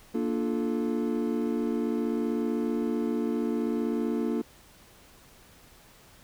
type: chord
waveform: triangle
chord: Bb major seventh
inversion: none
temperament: equal with one note detuned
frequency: 233.1 / 293.7 / 349.2 / 436.5 Hz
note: Bb3 / D4 / F4 / A4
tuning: 0 / 0 / 0 / -14 cents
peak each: -27 / -30 / -31 / -32 dBFS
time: 0.14-4.42 s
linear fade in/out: 10 ms
effects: pink hiss -55 dBFS RMS until 6.23 s